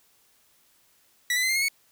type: tone with pitch steps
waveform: sawtooth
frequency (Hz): 1951 / 2001 / 2053 / 2106 / 2160 / 2215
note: B6 / B6 / C7 / C7 / C#7 / C#7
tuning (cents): -22 / +22 / -33 / +11 / -45 / -2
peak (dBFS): -19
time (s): 1.3-1.684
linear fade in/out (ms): 2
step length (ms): 64
effects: white hiss -63 dBFS RMS until 1.91 s